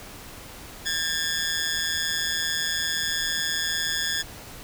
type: ring-modulated tone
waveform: 15% pulse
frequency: 1700 Hz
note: G#6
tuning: 40 cents sharp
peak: -15 dBFS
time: 0.85-4.23 s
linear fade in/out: 20 ms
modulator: 81.1 Hz
effects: pink hiss -42 dBFS RMS until 4.63 s